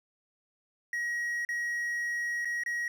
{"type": "tone with dropouts", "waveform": "triangle", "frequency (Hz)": 1900, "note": "A#6", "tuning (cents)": 33, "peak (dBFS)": -28, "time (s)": [0.93, 2.88], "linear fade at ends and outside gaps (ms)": 2, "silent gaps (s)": [[1.45, 1.489], [2.448, 2.454], [2.636, 2.661]], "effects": []}